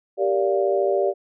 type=chord; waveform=sine; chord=G minor seventh; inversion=none; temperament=equal with one note detuned; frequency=392 / 466.2 / 580.2 / 698.5 Hz; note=G4 / Bb4 / D5 / F5; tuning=0 / 0 / -21 / 0 cents; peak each=-21 / -27 / -22 / -27 dBFS; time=0.17-1.14 s; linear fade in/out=50 ms; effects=none